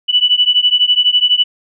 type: beating tone pair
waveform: sine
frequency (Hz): 2960 / 2972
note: F#7 / F#7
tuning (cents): 0 / +7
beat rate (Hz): 12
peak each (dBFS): -12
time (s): 0.08-1.44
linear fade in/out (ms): 20
effects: none